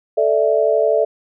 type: chord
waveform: sine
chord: A suspended fourth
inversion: none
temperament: equal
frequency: 440 / 587.3 / 659.3 Hz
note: A4 / D5 / E5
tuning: 0 / 0 / 0 cents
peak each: -17 dBFS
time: 0.17-1.05 s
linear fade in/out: 10 ms
effects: none